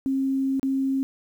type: tone with dropouts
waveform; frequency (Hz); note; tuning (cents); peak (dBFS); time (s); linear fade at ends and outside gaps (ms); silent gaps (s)
sine; 268.7; C4; +46; -21; 0.06-1.03; 0; 0.596-0.63
effects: 9-bit